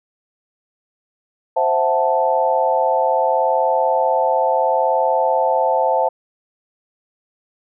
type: chord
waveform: sine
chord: F# half-diminished seventh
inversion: second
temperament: equal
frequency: 523.3 / 659.3 / 740 / 880 Hz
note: C5 / E5 / F#5 / A5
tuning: 0 / 0 / 0 / 0 cents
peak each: -19 / -20 / -22 / -18 dBFS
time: 1.56-6.09 s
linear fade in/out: 10 ms
effects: none